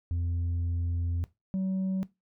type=tone pair in turn; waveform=sine; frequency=85.7 / 189.52 Hz; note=F2 / F#3; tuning=-32 / +42 cents; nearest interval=octave + major second; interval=1374 cents; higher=second; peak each=-24 / -24 dBFS; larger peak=neither; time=0.11-1.24 / 1.54-2.03 s; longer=first; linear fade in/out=0 ms; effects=noise-tail reverb RT60 0.2 s tail -20 dB re dry + tanh soft clip ceiling -26 dBFS